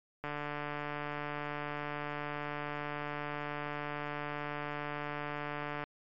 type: click train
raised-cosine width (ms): 0.5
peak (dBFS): -23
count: 824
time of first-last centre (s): 0.24-5.839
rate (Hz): 147
effects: MP3 48 kbps